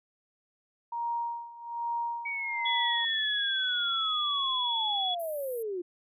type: tone with tremolo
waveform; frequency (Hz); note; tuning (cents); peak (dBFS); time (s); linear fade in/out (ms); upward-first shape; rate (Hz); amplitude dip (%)
sine; 939; A#5; +12; -28; 0.92-3.05; 5; sine; 1.2; 85
type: linear sweep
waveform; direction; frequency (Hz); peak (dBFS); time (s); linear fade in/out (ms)
sine; down; 2270 to 341.7; -31; 2.25-5.82; 10
type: tone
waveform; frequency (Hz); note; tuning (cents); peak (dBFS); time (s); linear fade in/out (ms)
sine; 3381; G#7; +30; -28; 2.65-5.15; 10
type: high-pass noise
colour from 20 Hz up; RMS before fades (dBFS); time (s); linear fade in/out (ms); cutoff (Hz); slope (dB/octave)
pink; -44; 5.19-5.63; 10; 11000; 48
effects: resampled to 32000 Hz